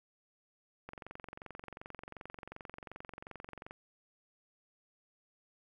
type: click train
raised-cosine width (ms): 0.5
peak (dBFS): -30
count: 65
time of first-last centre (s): 0.89-3.709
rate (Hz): 22.7
effects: 11-bit